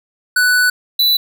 square tone pair in turn, 1488 / 3972 Hz, F#6 / B7, +9 / +9 cents, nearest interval octave + perfect fourth, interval 1700 cents, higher second, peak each -11 / -11 dBFS, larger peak neither, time 0.36-0.7 / 0.99-1.17 s, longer first, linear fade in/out 5 ms, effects none

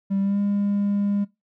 triangle tone with pitch glide, 196 to 202.4 Hz, G3 to G#3, 0 to -44 cents, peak -17 dBFS, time 0.1-1.25 s, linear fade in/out 20 ms, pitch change +56 cents, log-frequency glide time 0.21-0.39 s, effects noise-tail reverb RT60 0.2 s tail -21 dB re dry + tanh soft clip ceiling -14 dBFS

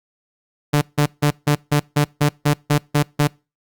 sawtooth tone bursts, 146.83 Hz, D3, in tune, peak -9 dBFS, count 11, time 0.73-3.276 s, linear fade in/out 10 ms, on 86 ms, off 160 ms, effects noise-tail reverb RT60 0.3 s tail -26 dB re dry + Opus 48 kbps

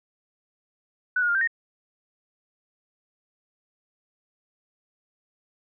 sine tone with pitch steps, 1488 / 1437 / 1403 / 1569 / 1854 Hz, F#6 / F6 / F6 / G6 / A#6, +9 / +49 / +8 / +1 / -10 cents, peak -20 dBFS, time 1.16-1.475 s, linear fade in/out 5 ms, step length 63 ms, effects none

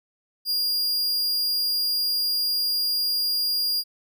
45% pulse tone, 4826 Hz, D8, 46 cents sharp, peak -21 dBFS, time 0.45-3.84 s, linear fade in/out 50 ms, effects none

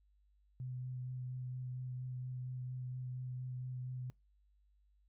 sine tone with vibrato, 126.8 Hz, B2, 46 cents sharp, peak -40 dBFS, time 0.6-4.1 s, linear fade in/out 0 ms, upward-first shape sine, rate 4.3 Hz, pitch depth 13 cents each way, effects noise-tail reverb RT60 0.2 s tail -23 dB re dry + added 50 Hz sine -68 dBFS peak until 5.08 s

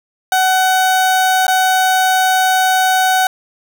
30% pulse tone with dropouts, 750 Hz, F#5, 23 cents sharp, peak -8 dBFS, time 0.32-3.27 s, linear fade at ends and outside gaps 2 ms, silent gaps 1.468-1.48 s, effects none

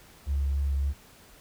triangle tone with vibrato, 69.6 Hz, C#2, 8 cents sharp, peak -20 dBFS, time 0.26-0.94 s, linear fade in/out 50 ms, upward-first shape sine, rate 3.5 Hz, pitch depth 17 cents each way, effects tanh soft clip ceiling -22 dBFS + pink hiss -54 dBFS RMS until 1.4 s

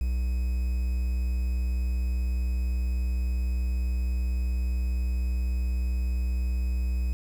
triangle tone with quantisation, 61.74 Hz, B1, in tune, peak -22 dBFS, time 0.01-7.13 s, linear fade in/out 0 ms, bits 8, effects none

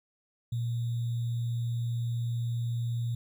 sine tone with sample-and-hold, 117.8 Hz, A#2, 19 cents sharp, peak -28 dBFS, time 0.52-3.15 s, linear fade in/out 5 ms, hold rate 3675 Hz, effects none

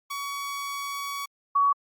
sawtooth / sine tone pair in turn, 1127 / 1127 Hz, C#6 / C#6, +28 / +28 cents, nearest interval unison, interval 0 cents, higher neither, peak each -27 / -18 dBFS, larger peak second, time 0.1-1.26 / 1.55-1.73 s, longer first, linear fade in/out 10 ms, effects Opus 48 kbps

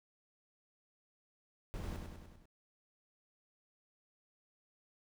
brown noise with echo, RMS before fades -42 dBFS, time 1.74-1.96 s, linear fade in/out 0 ms, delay 99 ms, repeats 5, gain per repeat -4 dB, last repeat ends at 2.455 s, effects none

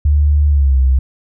sine tone with pitch glide, 73.42 to 65.41 Hz, D2 to C2, 0 to 0 cents, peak -8 dBFS, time 0.05-0.99 s, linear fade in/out 5 ms, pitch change -200 cents, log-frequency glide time 0.49-0.78 s, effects none

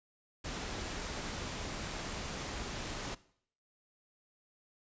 pink noise, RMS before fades -40 dBFS, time 0.44-3.15 s, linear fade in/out 10 ms, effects noise-tail reverb RT60 0.6 s tail -19 dB re dry + resampled to 16000 Hz

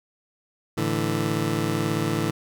20% pulse chord, A suspended fourth, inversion none, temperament just, 110 / 146.67 / 165 Hz, A2 / D3 / E3, 0 / -2 / +2 cents, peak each -23 dBFS, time 0.77-2.31 s, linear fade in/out 10 ms, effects none

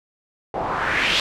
white noise with low-pass filter sweep, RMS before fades -22 dBFS, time 0.54-1.2 s, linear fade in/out 2 ms, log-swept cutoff 670 to 3700 Hz, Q 2.8, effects none

